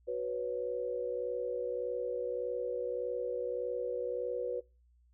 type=chord; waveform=sine; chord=F# suspended fourth; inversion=none; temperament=just; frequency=370 / 493.3 / 555 Hz; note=F#4 / B4 / C#5; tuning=0 / -2 / +2 cents; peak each=-40 / -34 / -40 dBFS; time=0.07-4.61 s; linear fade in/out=20 ms; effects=noise-tail reverb RT60 0.3 s tail -24 dB re dry + added 60 Hz sine -63 dBFS peak until 5.13 s